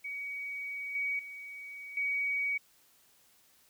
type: tone with level steps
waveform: sine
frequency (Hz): 2258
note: C#7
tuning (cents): +31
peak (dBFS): -36 / -30 / -42 / -29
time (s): 0.04-2.58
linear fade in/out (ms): 10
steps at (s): 0.95 / 1.19 / 1.97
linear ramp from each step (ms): 2
effects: white hiss -65 dBFS RMS until 3.69 s